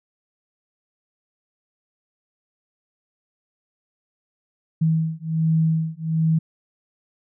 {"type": "beating tone pair", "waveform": "sine", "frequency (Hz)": [160, 161.3], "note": ["D#3", "E3"], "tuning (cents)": [49, -37], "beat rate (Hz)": 1.3, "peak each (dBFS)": -21, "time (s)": [4.81, 6.39], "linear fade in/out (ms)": 10, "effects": []}